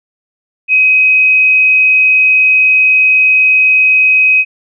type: tone with frequency modulation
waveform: sine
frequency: 2528 Hz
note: D#7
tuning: 27 cents sharp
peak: -5 dBFS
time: 0.68-4.45 s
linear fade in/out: 50 ms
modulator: 84.2 Hz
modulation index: 0.26
effects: none